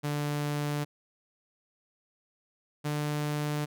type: tone pair in turn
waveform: sawtooth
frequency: 146.83 / 148.62 Hz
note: D3 / D3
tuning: 0 / +21 cents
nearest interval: unison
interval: 21 cents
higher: second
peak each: -25 dBFS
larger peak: neither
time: 0.03-0.85 / 2.84-3.66 s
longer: neither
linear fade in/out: 20 ms
effects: none